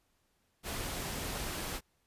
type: noise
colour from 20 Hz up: pink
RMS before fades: -38 dBFS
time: 0.63-1.81 s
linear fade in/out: 50 ms
effects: pink hiss -75 dBFS RMS until 2.06 s + resampled to 32000 Hz